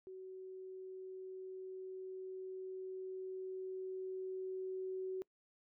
sine tone with level ramp, 375.6 Hz, F#4, 26 cents sharp, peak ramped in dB -47 to -38 dBFS, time 0.07-5.22 s, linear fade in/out 0 ms, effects noise-tail reverb RT60 0.1 s tail -24 dB re dry

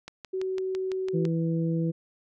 click train, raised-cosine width 0.2 ms, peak -22 dBFS, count 8, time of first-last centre 0.08-1.253 s, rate 5.97 Hz
sine tone, 376.8 Hz, F#4, 32 cents sharp, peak -27 dBFS, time 0.33-1.27 s, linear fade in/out 10 ms
harmonic tone, 164.81 Hz, E3, in tune, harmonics 1 / 2 / 3, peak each -25 / -31 / -35 dBFS, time 1.13-1.92 s, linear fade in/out 20 ms
effects none

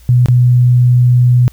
sine tone with dropouts, 123.47 Hz, B2, in tune, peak -5 dBFS, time 0.09-1.48 s, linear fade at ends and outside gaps 0 ms, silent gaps 0.259-0.285 s, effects added 60 Hz sine -38 dBFS peak until 1.52 s + white hiss -48 dBFS RMS until 1.52 s

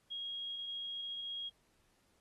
sine tone, 3280 Hz, G#7, 22 cents flat, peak -39 dBFS, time 0.1-1.5 s, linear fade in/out 20 ms, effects pink hiss -74 dBFS RMS until 2.2 s + AAC 32 kbps

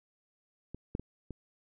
clicks, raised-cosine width 3 ms, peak -28 / -20 / -28 / -28 dBFS, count 4, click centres 0.746 / 0.951 / 0.996 / 1.307 s, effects none

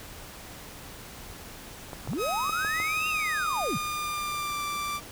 clicks, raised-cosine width 1 ms, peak -23 dBFS, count 6, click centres 1.932 / 2.075 / 2.133 / 2.495 / 2.648 / 2.801 s
sine linear two-way sweep, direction up then down, 88.9 to 2794 to 88.9 Hz, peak -28 dBFS, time 2.08-3.78 s, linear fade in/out 10 ms, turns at 3.08 s
sawtooth tone with pitch glide, 1267 to 1175.3 Hz, D#6 to D6, +31 to +1 cents, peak -26 dBFS, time 2.17-5.01 s, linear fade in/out 50 ms, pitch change -130 cents, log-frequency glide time 2.77-4.63 s
effects pink hiss -44 dBFS RMS until 5.11 s

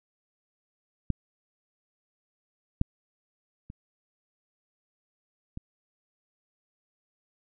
clicks, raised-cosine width 5 ms, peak -13 / -10 / -29 / -24 dBFS, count 4, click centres 1.103 / 2.814 / 3.701 / 5.574 s, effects none

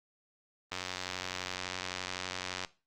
click train, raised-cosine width 0.2 ms, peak -18 dBFS, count 178, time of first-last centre 0.72-2.648 s, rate 91.8 Hz, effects noise-tail reverb RT60 0.3 s tail -18 dB re dry + Opus 24 kbps

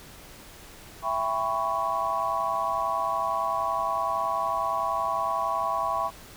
sine chord, C# half-diminished seventh, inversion first, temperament just, 665.2 / 798.3 / 997.9 / 1108.7 Hz, E5 / G5 / B5 / C#6, +16 / +31 / +18 / 0 cents, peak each -31 / -32 / -30 / -28 dBFS, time 1.02-6.11 s, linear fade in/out 50 ms, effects pink hiss -47 dBFS RMS until 6.36 s

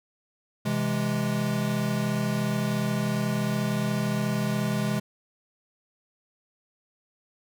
square chord, C augmented, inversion none, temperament equal, 130.81 / 164.81 / 207.7 Hz, C3 / E3 / G#3, 0 / 0 / 0 cents, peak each -30 / -32 / -28 dBFS, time 0.65-5 s, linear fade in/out 10 ms, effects none

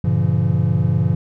triangle chord, G diminished seventh, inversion none, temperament just, 98 / 117.6 / 141.12 / 169.34 Hz, G2 / Bb2 / Db3 / Fb3, 0 / +16 / +31 / +47 cents, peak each -18 dBFS, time 0.04-1.15 s, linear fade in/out 5 ms, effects none

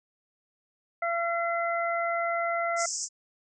harmonic tone, 680 Hz, F5, 46 cents flat, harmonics 1 / 2 / 3, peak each -28 / -31 / -33 dBFS, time 1.02-2.86 s, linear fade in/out 5 ms
white band-pass noise, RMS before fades -33 dBFS, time 2.76-3.09 s, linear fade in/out 50 ms, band 5200 to 7800 Hz, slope 96 dB/octave
effects none

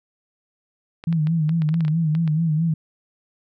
clicks, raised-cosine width 0.3 ms, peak -21 dBFS, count 12, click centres 1.039 / 1.127 / 1.271 / 1.493 / 1.62 / 1.69 / 1.742 / 1.807 / 1.85 / 1.881 / 2.151 / 2.277 s
sine tone with vibrato, 159.5 Hz, D#3, 43 cents sharp, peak -17 dBFS, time 1.07-2.74 s, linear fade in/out 5 ms, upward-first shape sine, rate 4.6 Hz, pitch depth 89 cents each way
effects none

